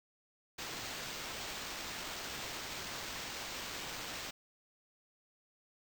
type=noise with sample-and-hold; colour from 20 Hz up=violet; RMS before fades=-43 dBFS; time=0.58-4.31 s; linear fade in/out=10 ms; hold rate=11025 Hz; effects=none